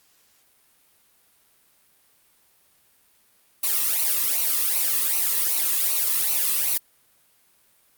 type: noise with flanger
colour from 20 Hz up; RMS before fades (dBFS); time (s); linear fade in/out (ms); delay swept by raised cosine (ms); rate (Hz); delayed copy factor
blue; -22; 3.63-6.78; 10; 0.58 to 1.37; 2.6; -0.7
effects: white hiss -61 dBFS RMS until 7.97 s + Opus 48 kbps